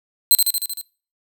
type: tone with echo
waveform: 5% pulse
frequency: 4100 Hz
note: C8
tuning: 36 cents flat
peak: -3 dBFS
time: 0.31-0.35 s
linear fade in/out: 0 ms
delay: 77 ms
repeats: 6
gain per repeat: -3 dB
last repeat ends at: 0.812 s
effects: noise-tail reverb RT60 0.4 s tail -24 dB re dry